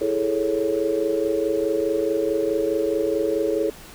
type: chord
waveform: sine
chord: A major seventh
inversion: second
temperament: equal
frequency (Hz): 329.6 / 415.3 / 440 / 554.4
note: E4 / G#4 / A4 / C#5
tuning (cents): 0 / 0 / 0 / 0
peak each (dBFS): -26 / -25 / -24 / -26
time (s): 0.01-3.7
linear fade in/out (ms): 5
effects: pink hiss -43 dBFS RMS until 3.94 s